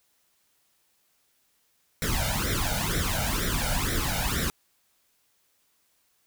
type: noise with flanger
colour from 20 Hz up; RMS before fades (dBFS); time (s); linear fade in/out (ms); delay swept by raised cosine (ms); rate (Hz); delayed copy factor
pink; -27; 2.02-4.5; 0; 0.53 to 1.38; 2.1; +0.85
effects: white hiss -69 dBFS RMS until 6.26 s